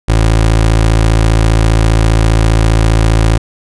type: tone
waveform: 25% pulse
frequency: 55 Hz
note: A1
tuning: in tune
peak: -3 dBFS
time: 0.08-3.38 s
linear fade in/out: 10 ms
effects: resampled to 24000 Hz